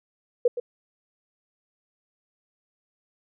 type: tone with echo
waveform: sine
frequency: 484.7 Hz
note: B4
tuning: 32 cents flat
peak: -15 dBFS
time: 0.45-0.48 s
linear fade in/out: 5 ms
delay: 120 ms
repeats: 1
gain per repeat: -11 dB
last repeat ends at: 0.6 s
effects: none